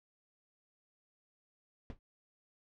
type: noise with exponential decay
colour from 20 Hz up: brown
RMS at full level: -37 dBFS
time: 1.9-1.99 s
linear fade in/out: 1 ms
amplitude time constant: 19 ms
effects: low-pass 4000 Hz 12 dB/octave